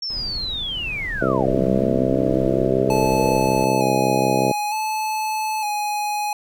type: linear two-way sweep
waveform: sine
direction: down then up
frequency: 5500 to 173.9 to 505 Hz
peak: -24 dBFS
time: 0.02-3.37 s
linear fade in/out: 5 ms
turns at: 1.61 s
type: noise with tremolo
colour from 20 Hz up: brown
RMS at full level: -32 dBFS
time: 0.1-3.64 s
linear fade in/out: 0 ms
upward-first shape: sine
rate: 1.4 Hz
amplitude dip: 25%
type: harmonic tone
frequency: 65.41 Hz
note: C2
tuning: in tune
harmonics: 2 / 3 / 4 / 5 / 6 / 7 / 8 / 9 / 10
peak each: -26 / -26 / -26 / -26 / -26 / -26 / -26 / -26 / -26 dBFS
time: 1.21-4.52 s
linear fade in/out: 5 ms
type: tone with vibrato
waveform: square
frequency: 850 Hz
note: G#5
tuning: 40 cents sharp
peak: -22 dBFS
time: 2.9-6.33 s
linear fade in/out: 2 ms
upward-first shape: square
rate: 0.55 Hz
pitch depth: 31 cents each way
effects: none